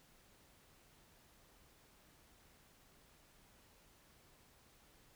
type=silence; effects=pink hiss -67 dBFS RMS until 5.15 s